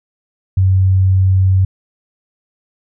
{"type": "tone", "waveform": "sine", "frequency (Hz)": 94.5, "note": "F#2", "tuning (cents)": 37, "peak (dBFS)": -8, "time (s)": [0.57, 1.65], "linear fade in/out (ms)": 5, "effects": []}